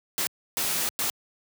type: noise bursts at uneven times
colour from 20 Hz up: white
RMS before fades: -27 dBFS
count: 3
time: 0.18-0.27 / 0.57-0.89 / 0.99-1.1 s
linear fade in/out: 0 ms
effects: high-pass 100 Hz 12 dB/octave